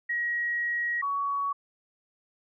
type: tone pair in turn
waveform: sine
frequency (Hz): 1900 / 1124.2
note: A#6 / C#6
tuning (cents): +33 / +24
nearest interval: major sixth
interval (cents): 909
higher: first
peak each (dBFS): -26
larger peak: neither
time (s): 0.09-1.02 / 1.02-1.53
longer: first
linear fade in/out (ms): 10
effects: none